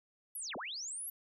sine linear two-way sweep, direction down then up, 11840 to 166.5 to 11840 Hz, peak -39 dBFS, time 0.35-1.1 s, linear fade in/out 5 ms, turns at 0.56 s, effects none

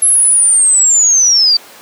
sine linear sweep, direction down, 11090 to 4590 Hz, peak -6 dBFS, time 0.02-1.57 s, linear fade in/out 5 ms, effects pink hiss -36 dBFS RMS until 1.81 s + high-pass 400 Hz 12 dB/octave

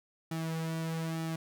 sawtooth tone with flanger, 162.5 Hz, E3, 24 cents flat, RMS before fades -35 dBFS, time 0.31-1.36 s, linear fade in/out 5 ms, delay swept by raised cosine 1.9 to 3.8 ms, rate 1.1 Hz, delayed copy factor -0.65, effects none

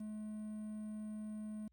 triangle tone with quantisation, 213.9 Hz, A3, 49 cents flat, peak -40 dBFS, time 0-1.68 s, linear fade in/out 5 ms, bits 11, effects added 60 Hz sine -70 dBFS peak until 1.72 s

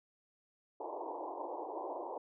white band-pass noise, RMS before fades -42 dBFS, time 0.8-2.18 s, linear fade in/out 5 ms, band 300 to 1000 Hz, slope 96 dB/octave, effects none

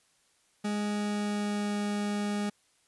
40% pulse tone with pitch glide, 207.7 to 206 Hz, G#3 to G#3, 0 to -14 cents, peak -28 dBFS, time 0.64-2.5 s, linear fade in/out 10 ms, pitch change -14 cents, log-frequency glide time 0.86-1.77 s, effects white hiss -68 dBFS RMS until 2.87 s + resampled to 24000 Hz

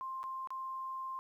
sine tone with dropouts, 1053 Hz, C6, 11 cents sharp, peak -38 dBFS, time 0.01-1.19 s, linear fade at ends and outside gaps 0 ms, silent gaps 0.231-0.239 / 0.473-0.505 s, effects 12-bit

